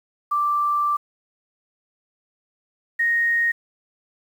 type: tone pair in turn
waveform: sine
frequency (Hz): 1174.7 / 1864.7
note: D6 / A#6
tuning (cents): 0 / 0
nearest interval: minor sixth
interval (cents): 800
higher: second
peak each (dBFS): -18 / -17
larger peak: second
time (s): 0.31-0.97 / 2.99-3.52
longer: first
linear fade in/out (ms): 10
effects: 8-bit